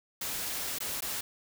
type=noise with dropouts; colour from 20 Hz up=white; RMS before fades=-35 dBFS; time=0.21-1.21 s; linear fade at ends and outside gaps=5 ms; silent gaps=0.786-0.803 / 1.007-1.021 s; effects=none